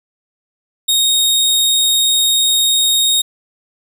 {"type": "tone", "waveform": "sawtooth", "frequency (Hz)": 3729, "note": "A#7", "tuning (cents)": 0, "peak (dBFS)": -8, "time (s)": [0.88, 3.22], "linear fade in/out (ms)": 10, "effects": []}